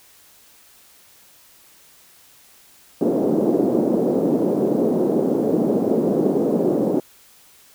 white band-pass noise, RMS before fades -19 dBFS, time 3.01-7 s, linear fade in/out 2 ms, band 200 to 460 Hz, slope 24 dB/octave, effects white hiss -51 dBFS RMS until 7.74 s

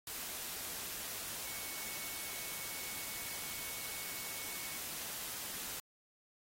sine tone in noise, 2217 Hz, C#7, in tune, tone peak -52 dBFS, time 1.45-4.78 s, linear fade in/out 2 ms, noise white, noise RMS -43 dBFS, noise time 0.07-5.8 s, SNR -12 dB, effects AAC 48 kbps

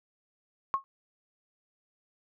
sine tone with exponential decay, 1086 Hz, C#6, 36 cents flat, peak -20 dBFS, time 0.74-0.84 s, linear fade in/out 0 ms, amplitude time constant 20 ms, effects none

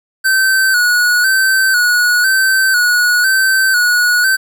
square tone with vibrato, 1502 Hz, F#6, 26 cents sharp, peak -10 dBFS, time 0.24-4.37 s, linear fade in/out 20 ms, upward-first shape square, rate 1 Hz, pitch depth 49 cents each way, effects 8-bit

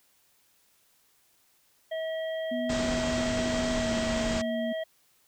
harmonic tone, 643 Hz, E5, 43 cents flat, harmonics 1 / 3 / 5, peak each -30 / -41 / -44 dBFS, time 1.91-4.84 s, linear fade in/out 10 ms
sine tone with pitch glide, 244.5 to 232.7 Hz, B3 to A#3, -17 to -3 cents, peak -30 dBFS, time 2.51-4.73 s, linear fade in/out 10 ms, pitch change -86 cents, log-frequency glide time 3.76-3.89 s
pink low-pass noise, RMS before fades -33 dBFS, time 2.69-4.42 s, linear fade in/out 10 ms, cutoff 8200 Hz, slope 96 dB/octave
effects white hiss -66 dBFS RMS until 5.27 s

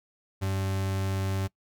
40% pulse tone, 96.4 Hz, G2, 28 cents flat, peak -26 dBFS, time 0.41-1.48 s, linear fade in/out 20 ms, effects noise-tail reverb RT60 0.1 s tail -22 dB re dry

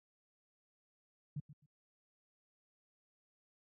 sine tone with echo, 146.83 Hz, D3, in tune, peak -37 dBFS, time 1.36-1.4 s, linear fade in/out 5 ms, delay 130 ms, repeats 2, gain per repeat -14 dB, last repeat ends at 1.66 s, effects high-pass 80 Hz 12 dB/octave

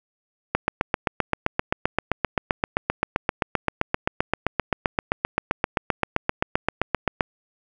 click train, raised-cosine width 0.5 ms, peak -4 dBFS, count 52, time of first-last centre 0.55-7.208 s, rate 7.66 Hz, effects none

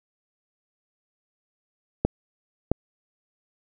clicks, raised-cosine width 2 ms, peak -6 dBFS, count 2, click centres 2.05 / 2.716 s, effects none

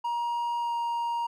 triangle tone with pitch glide, 947 to 939.9 Hz, A#5 to A#5, +27 to +14 cents, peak -25 dBFS, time 0.04-1.27 s, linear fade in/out 10 ms, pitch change -13 cents, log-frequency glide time 0.59-0.74 s, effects none

